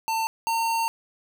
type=tone pair in turn; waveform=square; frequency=896 / 911.7 Hz; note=A5 / A#5; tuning=+31 / -39 cents; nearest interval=unison; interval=30 cents; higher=second; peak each=-24 / -23 dBFS; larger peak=second; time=0.08-0.27 / 0.47-0.88 s; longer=second; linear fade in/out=0 ms; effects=none